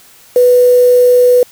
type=tone with quantisation; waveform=sine; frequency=493.9 Hz; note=B4; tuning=in tune; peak=-4 dBFS; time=0.36-1.43 s; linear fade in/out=2 ms; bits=4; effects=white hiss -42 dBFS RMS until 1.51 s